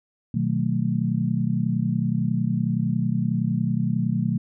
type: chord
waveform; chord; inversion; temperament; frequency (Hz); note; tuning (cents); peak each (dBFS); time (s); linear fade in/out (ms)
sine; B dominant seventh; none; just; 123.47 / 154.34 / 185.21 / 222.2; B2 / D#3 / F#3 / A3; 0 / -14 / +2 / +17; -26; 0.34-4.38; 5
effects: none